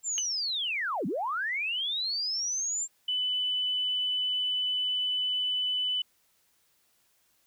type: linear two-way sweep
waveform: sine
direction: down then up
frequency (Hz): 7440 to 159.5 to 7440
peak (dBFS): -28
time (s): 0.03-2.88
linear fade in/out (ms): 50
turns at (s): 1.06
type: tone with exponential decay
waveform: sine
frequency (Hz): 2960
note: F#7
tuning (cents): 0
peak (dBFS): -24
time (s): 0.18-0.27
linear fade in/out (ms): 0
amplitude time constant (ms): 18
type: tone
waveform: sine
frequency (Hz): 2997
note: F#7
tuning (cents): +22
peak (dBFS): -26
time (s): 3.08-6.02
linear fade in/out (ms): 5
effects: tanh soft clip ceiling -17 dBFS + white hiss -69 dBFS RMS until 7.46 s